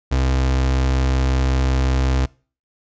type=tone; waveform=35% pulse; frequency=65.41 Hz; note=C2; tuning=in tune; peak=-14 dBFS; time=0.11-2.26 s; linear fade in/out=10 ms; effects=noise-tail reverb RT60 0.4 s tail -24 dB re dry + resampled to 16000 Hz